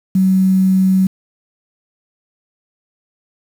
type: tone with quantisation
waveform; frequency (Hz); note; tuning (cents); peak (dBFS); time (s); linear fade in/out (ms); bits
sine; 188.8; F#3; +35; -9; 0.15-1.07; 5; 6
effects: none